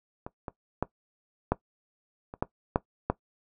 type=clicks; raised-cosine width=1 ms; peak=-23 / -21 / -12 / -9 / -25 / -12 / -8 / -10 dBFS; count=8; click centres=0.265 / 0.482 / 0.826 / 1.52 / 2.339 / 2.425 / 2.759 / 3.1 s; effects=noise-tail reverb RT60 0.1 s tail -18 dB re dry